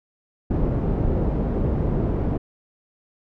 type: low-pass noise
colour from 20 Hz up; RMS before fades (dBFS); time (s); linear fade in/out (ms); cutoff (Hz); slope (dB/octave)
pink; -22; 0.5-2.38; 10; 430; 12
effects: none